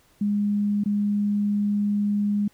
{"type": "tone with dropouts", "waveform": "sine", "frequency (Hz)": 205.4, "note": "G#3", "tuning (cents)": -19, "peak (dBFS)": -20, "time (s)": [0.21, 2.48], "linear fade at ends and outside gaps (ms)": 5, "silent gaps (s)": [0.838, 0.858], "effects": ["pink hiss -60 dBFS RMS until 2.53 s"]}